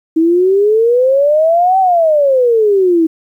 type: exponential two-way sweep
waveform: sine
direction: up then down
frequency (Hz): 316.7 to 774 to 316.7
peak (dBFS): -7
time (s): 0.16-3.07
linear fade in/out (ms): 10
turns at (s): 1.79
effects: 8-bit